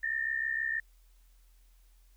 sine tone pair together, 1783.6 / 1850 Hz, A6 / A#6, +23 / -14 cents, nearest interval minor second, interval 63 cents, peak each -32 / -33 dBFS, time 0.03-0.8 s, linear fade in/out 5 ms, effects added 42 Hz sine -58 dBFS peak until 2.16 s + white hiss -71 dBFS RMS until 2.16 s

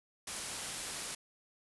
white low-pass noise, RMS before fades -42 dBFS, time 0.27-1.15 s, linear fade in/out 5 ms, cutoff 11000 Hz, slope 96 dB/octave, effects none

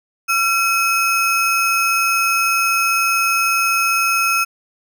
square ring-modulated tone, 1953 Hz, B6, 20 cents flat, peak -12 dBFS, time 0.28-4.45 s, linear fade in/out 20 ms, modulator 592 Hz, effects none

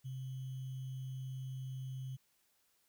sine tone with sample-and-hold, 130.81 Hz, C3, in tune, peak -40 dBFS, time 0.04-2.17 s, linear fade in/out 20 ms, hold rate 3150 Hz, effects white hiss -75 dBFS RMS until 2.88 s

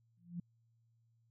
sine tone with exponential growth, 173.6 Hz, F3, 10 cents flat, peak -36 dBFS, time 0.17-0.4 s, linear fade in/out 5 ms, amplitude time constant 50 ms, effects added 115 Hz sine -70 dBFS peak until 1.3 s

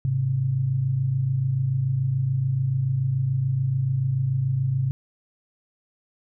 sine tone pair together, 106.4 / 133.34 Hz, G#2 / C3, +42 / +33 cents, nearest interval major third, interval 391 cents, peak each -28 / -21 dBFS, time 0.05-4.91 s, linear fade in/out 0 ms, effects none

